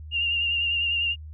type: tone with vibrato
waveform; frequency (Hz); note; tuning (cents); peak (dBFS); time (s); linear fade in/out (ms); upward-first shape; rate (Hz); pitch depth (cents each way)
sine; 2794; F7; 0; -22; 0.11-1.16; 50; sine; 10; 33
effects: added 77 Hz sine -37 dBFS peak until 1.33 s